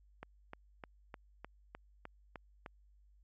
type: click train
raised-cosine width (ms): 0.5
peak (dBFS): -30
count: 9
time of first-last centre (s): 0.23-2.662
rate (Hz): 3.29
effects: added 50 Hz sine -62 dBFS peak until 3.23 s + MP3 48 kbps